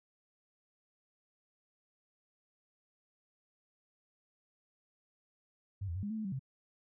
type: tone with pitch steps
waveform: sine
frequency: 98.5 / 84.2 / 95.4 / 204.5 / 220.3 / 216.7 / 192.5 / 132.8 Hz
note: G2 / E2 / G2 / G#3 / A3 / A3 / G3 / C3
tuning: +9 / +37 / -47 / -26 / +2 / -26 / -31 / +26 cents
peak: -35 dBFS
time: 5.81-6.394 s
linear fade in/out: 10 ms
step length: 73 ms
effects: none